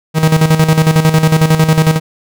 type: tone with tremolo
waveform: 45% pulse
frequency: 158.3 Hz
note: D#3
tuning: 30 cents sharp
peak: -5 dBFS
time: 0.14-2 s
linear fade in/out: 50 ms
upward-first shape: square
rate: 11 Hz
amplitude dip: 65%
effects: none